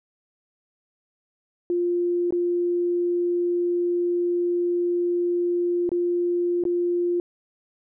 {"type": "tone with dropouts", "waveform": "sine", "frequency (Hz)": 350, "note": "F4", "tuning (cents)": 4, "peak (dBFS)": -20, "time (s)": [1.7, 7.2], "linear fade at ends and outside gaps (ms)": 1, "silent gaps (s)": [[2.307, 2.324], [5.892, 5.917], [6.638, 6.652]], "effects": []}